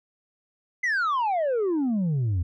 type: exponential sweep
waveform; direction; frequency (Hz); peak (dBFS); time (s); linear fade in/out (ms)
sine; down; 2069 to 81.7; -19; 0.83-2.43; 10
effects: tanh soft clip ceiling -21 dBFS